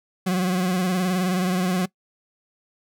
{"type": "tone with vibrato", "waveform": "40% pulse", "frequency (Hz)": 183.2, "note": "F#3", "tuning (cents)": -17, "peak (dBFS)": -19, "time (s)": [0.26, 1.86], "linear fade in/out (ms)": 10, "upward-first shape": "sine", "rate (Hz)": 19, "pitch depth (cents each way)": 56, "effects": ["noise-tail reverb RT60 0.1 s tail -22 dB re dry"]}